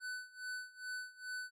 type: tone with tremolo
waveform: square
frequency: 1500 Hz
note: F#6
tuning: 23 cents sharp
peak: -40 dBFS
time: 0-1.51 s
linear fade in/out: 50 ms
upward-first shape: sine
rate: 2.4 Hz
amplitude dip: 90%
effects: low-pass 11000 Hz 12 dB/octave